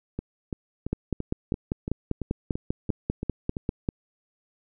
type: two click trains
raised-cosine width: 3 ms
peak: -17 / -12 dBFS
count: 11 / 16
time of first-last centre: 0.19-3.568 / 0.93-3.889 s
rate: 2.96 / 5.07 Hz
effects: none